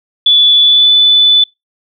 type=tone with pitch glide; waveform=sine; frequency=3452 to 3490 Hz; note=A7 to A7; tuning=-34 to -15 cents; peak=-4 dBFS; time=0.26-1.44 s; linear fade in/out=5 ms; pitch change=+19 cents; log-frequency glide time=0.61-0.9 s; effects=noise-tail reverb RT60 0.2 s tail -25 dB re dry